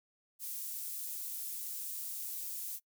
pink high-pass noise, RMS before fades -41 dBFS, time 0.39-2.8 s, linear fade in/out 50 ms, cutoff 12000 Hz, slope 12 dB/octave, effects noise-tail reverb RT60 0.1 s tail -22 dB re dry

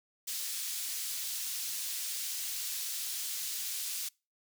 pink high-pass noise, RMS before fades -37 dBFS, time 0.27-4.09 s, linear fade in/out 10 ms, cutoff 4500 Hz, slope 12 dB/octave, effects noise-tail reverb RT60 0.3 s tail -26 dB re dry

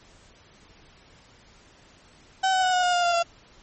35% pulse tone with pitch steps, 762 / 750.2 / 738.6 / 727.2 / 715.9 / 704.8 / 693.9 / 683.2 Hz, G5 / F#5 / F#5 / F#5 / F5 / F5 / F5 / F5, -49 / +24 / -3 / -30 / +43 / +16 / -11 / -38 cents, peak -18 dBFS, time 2.43-3.23 s, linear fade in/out 10 ms, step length 100 ms, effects pink hiss -54 dBFS RMS until 3.62 s + MP3 32 kbps

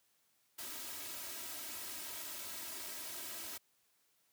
white noise with comb filter, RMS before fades -45 dBFS, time 0.58-3.58 s, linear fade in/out 10 ms, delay 3.1 ms, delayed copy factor +0.75, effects white hiss -75 dBFS RMS until 4.32 s + high-pass 80 Hz 12 dB/octave

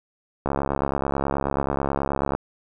click train, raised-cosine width 1 ms, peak -9 dBFS, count 132, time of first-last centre 0.46-2.35 s, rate 69.3 Hz, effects none

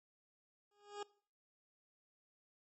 20% pulse tone with exponential growth, 410.6 Hz, G#4, 20 cents flat, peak -35 dBFS, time 0.71-1.03 s, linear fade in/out 5 ms, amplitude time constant 68 ms, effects noise-tail reverb RT60 0.5 s tail -22 dB re dry + MP3 32 kbps

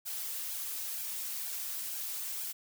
blue noise with flanger, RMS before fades -38 dBFS, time 0.05-2.53 s, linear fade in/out 20 ms, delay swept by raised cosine 1.2 to 6.9 ms, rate 2.1 Hz, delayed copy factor +0.8, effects none

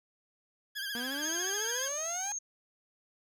20% pulse tone with vibrato, 1627 Hz, G#6, 36 cents flat, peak -30 dBFS, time 0.75-1.89 s, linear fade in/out 20 ms, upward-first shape triangle, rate 14 Hz, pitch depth 85 cents each way
sawtooth exponential sweep, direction up, 233.1 to 830.6 Hz, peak -34 dBFS, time 0.95-2.32 s, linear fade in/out 0 ms
sine tone, 6440 Hz, G8, 46 cents sharp, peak -34 dBFS, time 1.22-2.39 s, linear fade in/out 10 ms
effects none

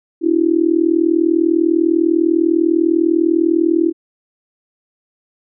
sine tone with amplitude modulation, 331 Hz, E4, 7 cents sharp, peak -7 dBFS, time 0.21-3.93 s, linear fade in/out 50 ms, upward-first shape sine, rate 40 Hz, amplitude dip 95%, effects none

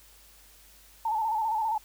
sine tone with vibrato, 880 Hz, A5, in tune, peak -25 dBFS, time 1.05-1.78 s, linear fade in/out 5 ms, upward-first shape square, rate 15 Hz, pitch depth 54 cents each way, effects added 50 Hz sine -59 dBFS peak until 1.84 s + white hiss -56 dBFS RMS until 1.84 s

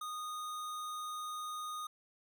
square tone, 1235 Hz, D#6, 13 cents flat, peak -40 dBFS, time 0.01-1.87 s, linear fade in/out 5 ms, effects none

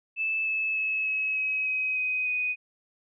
sine tone with pitch steps, 2627 / 2607 / 2588 / 2568 / 2549 / 2530 / 2511 / 2492 Hz, E7 / E7 / E7 / E7 / D#7 / D#7 / D#7 / D#7, -7 / -20 / -32 / -46 / +41 / +28 / +15 / +2 cents, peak -25 dBFS, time 0.16-2.56 s, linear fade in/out 50 ms, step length 300 ms, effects none

